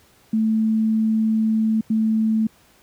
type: tone bursts at uneven times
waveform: sine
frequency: 220 Hz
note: A3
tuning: in tune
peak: -16 dBFS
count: 2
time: 0.33-1.81 / 1.9-2.47 s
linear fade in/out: 5 ms
effects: pink hiss -55 dBFS RMS until 2.82 s + high-pass 60 Hz 12 dB/octave